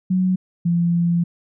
sine tone pair in turn, 185 / 171.44 Hz, F#3 / F3, 0 / -32 cents, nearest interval minor second, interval 132 cents, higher first, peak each -15 dBFS, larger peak neither, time 0.1-0.36 / 0.65-1.24 s, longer second, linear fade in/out 10 ms, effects none

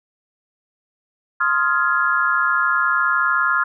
sine chord, F minor seventh, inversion second, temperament just, 1047.7 / 1257.2 / 1396.9 / 1676.3 Hz, C6 / Eb6 / F6 / Ab6, +2 / +18 / 0 / +16 cents, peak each -23 / -22 / -18 / -23 dBFS, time 1.4-3.64 s, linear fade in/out 10 ms, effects none

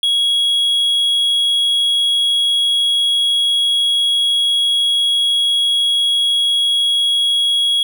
triangle tone, 3322 Hz, G#7, in tune, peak -11 dBFS, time 0.03-7.83 s, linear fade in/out 2 ms, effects none

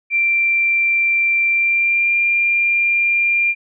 sine tone with pitch glide, 2358 to 2390 Hz, D7 to D7, +6 to +30 cents, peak -13 dBFS, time 0.1-3.55 s, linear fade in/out 50 ms, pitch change +24 cents, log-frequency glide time 1.5-2.15 s, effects none

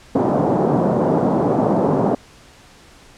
pink band-pass noise, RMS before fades -17 dBFS, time 0.15-2.15 s, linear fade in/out 5 ms, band 150 to 850 Hz, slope 24 dB/octave, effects pink hiss -46 dBFS RMS until 3.17 s + low-pass 8000 Hz 12 dB/octave

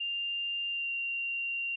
sine tone with pitch glide, 2794 to 2765 Hz, F7 to F7, 0 to -18 cents, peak -31 dBFS, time 0-1.76 s, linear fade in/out 10 ms, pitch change -18 cents, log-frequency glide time 0.69-0.9 s, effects none

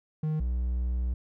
triangle tone pair in turn, 155 / 61.35 Hz, D#3 / B1, -6 / -11 cents, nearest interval octave + major third, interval 1605 cents, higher first, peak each -24 dBFS, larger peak neither, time 0.23-0.4 / 0.4-1.14 s, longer second, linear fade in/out 5 ms, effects none

